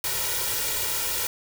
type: noise with comb filter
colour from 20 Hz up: white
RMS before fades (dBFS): -27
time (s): 0.04-1.27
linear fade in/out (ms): 2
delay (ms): 2.1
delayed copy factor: +0.75
effects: none